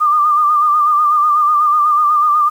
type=tone with vibrato; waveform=sine; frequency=1200 Hz; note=D6; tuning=37 cents sharp; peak=-9 dBFS; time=0-2.5 s; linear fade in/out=20 ms; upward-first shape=sine; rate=8.1 Hz; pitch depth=49 cents each way; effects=7-bit